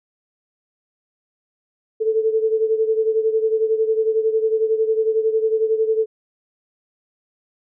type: beating tone pair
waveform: sine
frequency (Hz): 439 / 450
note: A4 / A4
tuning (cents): -4 / +39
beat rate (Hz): 11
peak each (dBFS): -17 / -22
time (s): 2-6.06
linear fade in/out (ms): 20
effects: none